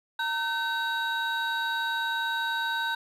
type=tone cluster; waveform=triangle; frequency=919 / 1532 / 3818 Hz; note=A#5 / G6 / A#7; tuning=-25 / -40 / +41 cents; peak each=-29 / -27 / -32 dBFS; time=0.19-2.95 s; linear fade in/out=5 ms; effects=tanh soft clip ceiling -17 dBFS